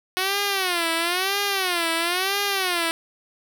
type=tone with vibrato; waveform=5% pulse; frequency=365 Hz; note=F#4; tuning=24 cents flat; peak=-10 dBFS; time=0.17-2.91 s; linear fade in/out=0 ms; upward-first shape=sine; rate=1 Hz; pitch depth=180 cents each way; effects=none